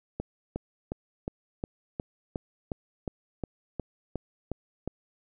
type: click train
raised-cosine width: 2 ms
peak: -18 dBFS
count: 14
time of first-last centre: 0.2-4.876 s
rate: 2.78 Hz
effects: none